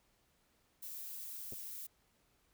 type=noise; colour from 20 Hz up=violet; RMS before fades=-46 dBFS; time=0.82-1.87 s; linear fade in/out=10 ms
type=clicks; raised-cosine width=2 ms; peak=-37 / -40 dBFS; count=2; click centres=1.524 / 1.533 s
effects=pink hiss -74 dBFS RMS until 2.53 s